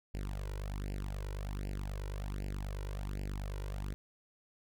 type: tone with flanger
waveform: sawtooth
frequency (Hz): 49.28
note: G1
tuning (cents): +10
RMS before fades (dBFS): -39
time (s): 0.14-3.94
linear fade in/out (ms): 0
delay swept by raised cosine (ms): 0.4 to 2.1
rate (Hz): 1.3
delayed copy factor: +1
effects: none